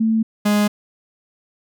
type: tone pair in turn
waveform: sine / 45% pulse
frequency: 222.4 / 207.8 Hz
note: A3 / G#3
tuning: +19 / +1 cents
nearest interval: minor second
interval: 118 cents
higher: first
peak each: -14 dBFS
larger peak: neither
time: 0-0.23 / 0.45-0.68 s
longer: neither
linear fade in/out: 10 ms
effects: none